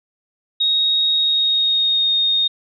sine tone with pitch glide, 3759 to 3701 Hz, A#7 to A#7, +14 to -13 cents, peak -14 dBFS, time 0.6-2.48 s, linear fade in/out 10 ms, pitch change -27 cents, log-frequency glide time 1.16-2.12 s, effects none

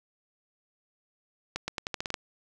accelerating click train, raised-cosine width 0.2 ms, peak -14 dBFS, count 9, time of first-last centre 1.56-2.142 s, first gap 120 ms, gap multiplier 0.85, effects none

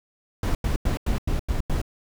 brown noise bursts, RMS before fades -23 dBFS, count 7, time 0.43-1.816 s, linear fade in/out 2 ms, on 120 ms, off 91 ms, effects none

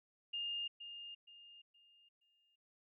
sine tone with echo, 2822 Hz, F7, 17 cents sharp, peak -38 dBFS, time 0.33-0.68 s, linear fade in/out 10 ms, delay 470 ms, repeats 4, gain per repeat -9 dB, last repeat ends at 2.56 s, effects none

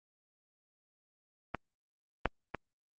clicks, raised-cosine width 0.5 ms, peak -18 / -11 / -20 dBFS, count 3, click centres 1.547 / 2.257 / 2.547 s, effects Opus 24 kbps

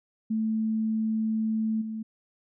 sine tone with level steps, 220 Hz, A3, in tune, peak -24 / -31 dBFS, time 0.3-2.03 s, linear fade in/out 10 ms, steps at 1.81 s, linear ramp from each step 10 ms, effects none

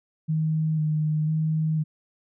sine tone with vibrato, 155.56 Hz, D#3, in tune, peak -21 dBFS, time 0.28-1.84 s, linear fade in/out 20 ms, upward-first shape square, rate 1 Hz, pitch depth 19 cents each way, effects none

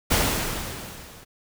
pink noise with level ramp, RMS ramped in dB -19 to -47 dBFS, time 0.1-1.25 s, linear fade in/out 20 ms, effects none

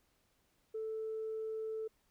sine tone, 440 Hz, A4, in tune, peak -36 dBFS, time 0.74-1.88 s, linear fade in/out 10 ms, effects tanh soft clip ceiling -33 dBFS + pink hiss -75 dBFS RMS until 2.1 s

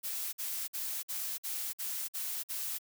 blue noise bursts, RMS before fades -37 dBFS, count 8, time 0.03-2.787 s, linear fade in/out 20 ms, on 300 ms, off 51 ms, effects none

